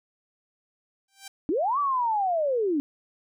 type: tone with exponential growth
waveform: 5% pulse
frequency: 784 Hz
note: G5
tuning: in tune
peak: -25 dBFS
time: 1.08-1.28 s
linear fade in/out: 5 ms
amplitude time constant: 43 ms
type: linear two-way sweep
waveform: sine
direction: up then down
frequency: 271.4 to 1174.7 to 271.4 Hz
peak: -22 dBFS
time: 1.49-2.8 s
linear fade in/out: 0 ms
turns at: 1.79 s
effects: none